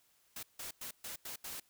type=noise bursts at uneven times; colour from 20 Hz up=white; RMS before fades=-44 dBFS; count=6; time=0.36-0.43 / 0.59-0.71 / 0.81-0.91 / 1.04-1.16 / 1.25-1.36 / 1.44-1.6 s; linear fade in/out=5 ms; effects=white hiss -71 dBFS RMS until 1.69 s